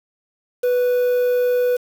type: tone with quantisation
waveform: triangle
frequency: 493.9 Hz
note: B4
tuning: in tune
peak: -13 dBFS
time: 0.63-1.77 s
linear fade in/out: 10 ms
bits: 6
effects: none